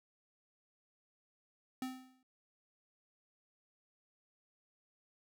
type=tone with exponential decay; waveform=square; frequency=258.1 Hz; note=C4; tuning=23 cents flat; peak=-36 dBFS; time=1.82-2.23 s; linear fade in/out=2 ms; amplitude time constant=89 ms; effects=none